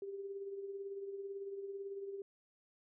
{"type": "tone with tremolo", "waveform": "sine", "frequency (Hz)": 395.5, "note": "G4", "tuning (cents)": 15, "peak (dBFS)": -39, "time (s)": [0.02, 2.22], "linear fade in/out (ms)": 2, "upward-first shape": "triangle", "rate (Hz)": 18, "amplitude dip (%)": 55, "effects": []}